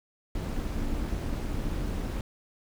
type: noise with amplitude modulation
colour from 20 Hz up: brown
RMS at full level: -28 dBFS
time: 0.35-2.21 s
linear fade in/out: 2 ms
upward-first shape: sine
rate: 258 Hz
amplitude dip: 65%
effects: none